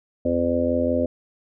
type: harmonic tone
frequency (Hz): 85.4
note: F2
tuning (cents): -38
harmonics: 1 / 3 / 4 / 5 / 6 / 7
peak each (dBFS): -30 / -23 / -30 / -33 / -24 / -25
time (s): 0.25-1.06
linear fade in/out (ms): 5
effects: none